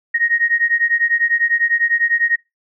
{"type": "beating tone pair", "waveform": "sine", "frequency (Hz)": [1864.7, 1874.7], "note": ["A#6", "A#6"], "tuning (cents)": [0, 9], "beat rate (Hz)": 10, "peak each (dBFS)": -17, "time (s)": [0.14, 2.36], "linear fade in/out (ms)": 10, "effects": ["noise-tail reverb RT60 0.2 s tail -24 dB re dry"]}